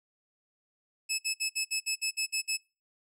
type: tone bursts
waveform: 15% pulse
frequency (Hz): 2600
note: E7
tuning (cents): -24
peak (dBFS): -21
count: 10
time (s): 1.09-2.574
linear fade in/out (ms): 20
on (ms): 98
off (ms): 56
effects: noise-tail reverb RT60 0.3 s tail -23 dB re dry + low-pass 12000 Hz 12 dB/octave